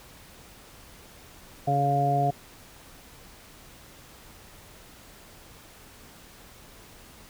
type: harmonic tone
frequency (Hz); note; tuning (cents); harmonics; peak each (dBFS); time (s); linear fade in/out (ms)
140.9; C#3; +29; 1 / 2 / 3 / 4 / 5; -26 / -34 / -33 / -35 / -23; 1.67-2.31; 10
effects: pink hiss -50 dBFS RMS until 7.29 s